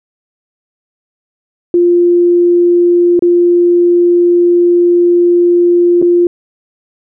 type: tone with dropouts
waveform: sine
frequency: 349.2 Hz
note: F4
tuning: in tune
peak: -5 dBFS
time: 1.74-6.27 s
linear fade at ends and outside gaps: 2 ms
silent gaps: 3.193-3.223 / 6.017-6.024 s
effects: none

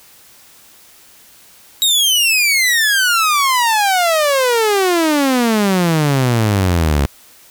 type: exponential sweep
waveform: sawtooth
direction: down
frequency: 3834 to 68 Hz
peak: -8 dBFS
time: 1.82-7.06 s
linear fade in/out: 0 ms
effects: white hiss -45 dBFS RMS until 7.5 s

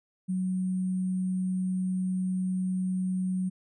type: tone with sample-and-hold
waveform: sine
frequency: 185 Hz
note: F#3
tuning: in tune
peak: -26 dBFS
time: 0.28-3.5 s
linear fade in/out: 20 ms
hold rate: 8820 Hz
effects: resampled to 32000 Hz

